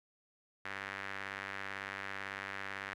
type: tone with band-pass filter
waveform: sawtooth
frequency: 98 Hz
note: G2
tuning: in tune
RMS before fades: -43 dBFS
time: 0.65-2.94 s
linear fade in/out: 5 ms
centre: 1800 Hz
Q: 2.4
effects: none